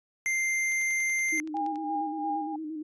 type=tone; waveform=square; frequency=2093 Hz; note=C7; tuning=in tune; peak=-26 dBFS; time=0.26-1.4 s; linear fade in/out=0 ms
type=click train; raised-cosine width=0.2 ms; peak=-32 dBFS; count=12; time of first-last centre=0.72-1.758 s; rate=10.6 Hz
type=tone with vibrato; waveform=sine; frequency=311.1 Hz; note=D#4; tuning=in tune; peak=-33 dBFS; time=1.32-2.83 s; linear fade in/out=10 ms; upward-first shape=square; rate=8.7 Hz; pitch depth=44 cents each way
type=tone with tremolo; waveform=sine; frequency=810 Hz; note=G#5; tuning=43 cents flat; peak=-27 dBFS; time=1.54-2.56 s; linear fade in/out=5 ms; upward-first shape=sine; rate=2.9 Hz; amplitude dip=60%
effects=resampled to 22050 Hz